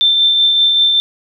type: tone with tremolo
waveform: sine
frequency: 3561 Hz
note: A7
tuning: 20 cents sharp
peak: -7 dBFS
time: 0.01-1 s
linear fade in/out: 0 ms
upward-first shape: triangle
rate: 5.2 Hz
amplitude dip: 35%
effects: none